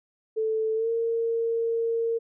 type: tone with pitch glide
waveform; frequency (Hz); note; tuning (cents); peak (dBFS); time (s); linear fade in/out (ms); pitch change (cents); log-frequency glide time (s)
sine; 440 to 459.2; A4 to A#4; 0 to -26; -23; 0.36-2.19; 20; +74; 0.75-0.89
effects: none